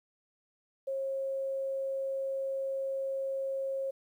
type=tone; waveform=sine; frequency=540 Hz; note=C#5; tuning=45 cents flat; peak=-31 dBFS; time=0.87-3.91 s; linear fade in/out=10 ms; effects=11-bit